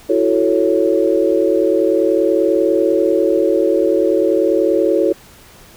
sine chord, F# minor seventh, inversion third, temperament equal, 329.6 / 370 / 440 / 554.4 Hz, E4 / F#4 / A4 / C#5, 0 / 0 / 0 / 0 cents, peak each -17 dBFS, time 0.09-5.13 s, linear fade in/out 10 ms, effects pink hiss -43 dBFS RMS until 5.76 s

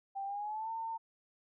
sine tone with pitch glide, 787 to 904 Hz, G5 to A5, +7 to +47 cents, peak -36 dBFS, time 0.15-0.98 s, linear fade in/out 20 ms, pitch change +240 cents, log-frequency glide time 0.25-0.71 s, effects none

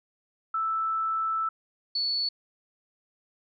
sine tone pair in turn, 1318.5 / 4435 Hz, E6 / C#8, 0 / 0 cents, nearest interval octave + major sixth, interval 2100 cents, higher second, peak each -25 dBFS, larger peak neither, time 0.54-1.49 / 1.95-2.29 s, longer first, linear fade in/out 5 ms, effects none

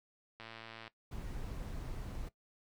click train, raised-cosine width 0.3 ms, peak -32 dBFS, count 55, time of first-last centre 0.4-0.878 s, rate 113 Hz
brown noise, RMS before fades -42 dBFS, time 1.11-2.29 s, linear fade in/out 10 ms
effects noise-tail reverb RT60 0.1 s tail -17 dB re dry

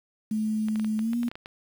sine tone with pitch glide, 216.2 to 238.5 Hz, A3 to A#3, -30 to +40 cents, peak -24 dBFS, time 0.31-1.29 s, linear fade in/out 5 ms, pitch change +170 cents, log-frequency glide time 0.99-1.17 s
clicks, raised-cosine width 0.3 ms, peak -24 dBFS, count 11, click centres 0.685 / 0.758 / 0.797 / 0.846 / 0.992 / 1.133 / 1.232 / 1.282 / 1.315 / 1.355 / 1.459 s
effects 8-bit

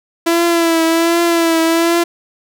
sawtooth tone with vibrato, 333.7 Hz, E4, 21 cents sharp, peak -7 dBFS, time 0.26-2.04 s, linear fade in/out 10 ms, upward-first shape triangle, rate 1.3 Hz, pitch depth 46 cents each way, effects none

